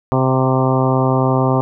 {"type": "harmonic tone with a mistuned harmonic", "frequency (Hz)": 130.81, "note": "C3", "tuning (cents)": 0, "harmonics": [1, 2, 3, 4, 5, 6, 7, 8, 9], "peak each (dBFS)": [-16, -19, -21, -22, -23, -24, -24, -25, -26], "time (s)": [0.12, 1.61], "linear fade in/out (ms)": 0, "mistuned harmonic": 6, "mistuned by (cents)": -16, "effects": []}